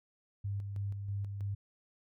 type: tone with tremolo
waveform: sine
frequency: 100 Hz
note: G2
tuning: 35 cents sharp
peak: -33 dBFS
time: 0.44-1.55 s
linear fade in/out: 10 ms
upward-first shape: square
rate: 3.1 Hz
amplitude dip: 40%
effects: none